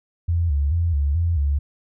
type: tone with vibrato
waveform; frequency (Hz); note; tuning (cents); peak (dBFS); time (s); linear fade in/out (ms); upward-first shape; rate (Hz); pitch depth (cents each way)
sine; 77.78; D#2; 0; -17; 0.28-1.59; 10; square; 2.3; 150
effects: none